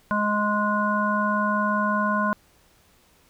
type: harmonic tone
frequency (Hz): 208.7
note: G#3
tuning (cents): +9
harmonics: 1 / 3 / 5 / 7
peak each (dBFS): -25 / -29 / -24 / -27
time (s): 0.11-2.33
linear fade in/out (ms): 0
effects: pink hiss -59 dBFS RMS until 3.29 s